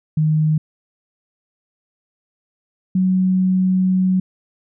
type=tone pair in turn; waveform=sine; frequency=155 / 186.02 Hz; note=D#3 / F#3; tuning=-6 / +10 cents; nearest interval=minor third; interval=316 cents; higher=second; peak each=-13 dBFS; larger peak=neither; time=0.17-0.58 / 2.95-4.2 s; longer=second; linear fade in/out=5 ms; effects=none